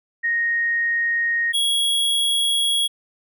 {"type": "tone pair in turn", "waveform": ["sine", "square"], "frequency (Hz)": [1864.7, 3323], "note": ["A#6", "G#7"], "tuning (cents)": [0, 0], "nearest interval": "minor seventh", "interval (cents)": 1000, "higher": "second", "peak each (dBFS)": -18, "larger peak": "neither", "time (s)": [[0.23, 1.53], [1.53, 2.88]], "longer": "second", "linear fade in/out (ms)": 20, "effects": []}